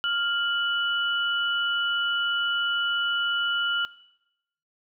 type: tone pair together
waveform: sine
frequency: 1400 / 2957 Hz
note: F6 / F#7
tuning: +4 / -2 cents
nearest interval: octave + minor second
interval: 1294 cents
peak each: -26 dBFS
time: 0.04-3.85 s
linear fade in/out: 0 ms
effects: noise-tail reverb RT60 0.9 s tail -20 dB re dry